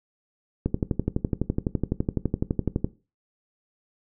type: click train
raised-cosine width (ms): 3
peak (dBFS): -10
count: 27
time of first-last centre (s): 0.66-2.845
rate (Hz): 11.9
effects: noise-tail reverb RT60 0.3 s tail -17 dB re dry